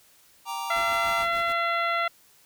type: chord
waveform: square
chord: G minor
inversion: none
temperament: equal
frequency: 784 / 932.3 / 1174.7 Hz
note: G5 / Bb5 / D6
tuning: 0 / 0 / 0 cents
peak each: -37 / -33 / -37 dBFS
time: 0.45-1.26 s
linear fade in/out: 50 ms
type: harmonic tone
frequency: 680 Hz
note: F5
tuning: 46 cents flat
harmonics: 1 / 2 / 3 / 4 / 5 / 6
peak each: -29 / -26 / -29 / -37 / -37 / -43 dBFS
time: 0.7-2.08 s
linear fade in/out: 5 ms
type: noise with tremolo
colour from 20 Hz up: pink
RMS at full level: -42 dBFS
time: 0.75-1.53 s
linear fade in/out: 10 ms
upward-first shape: sine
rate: 6.8 Hz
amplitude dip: 70%
effects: white hiss -58 dBFS RMS until 2.45 s